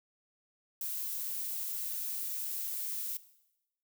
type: noise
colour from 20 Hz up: violet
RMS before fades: -37 dBFS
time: 0.81-3.17 s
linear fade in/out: 2 ms
effects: noise-tail reverb RT60 0.9 s tail -17 dB re dry